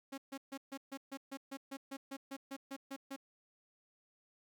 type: tone bursts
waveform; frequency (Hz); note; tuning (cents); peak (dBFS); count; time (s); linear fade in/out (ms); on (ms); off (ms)
sawtooth; 272.7; C#4; -28; -38; 16; 0.12-3.164; 10; 59; 140
effects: none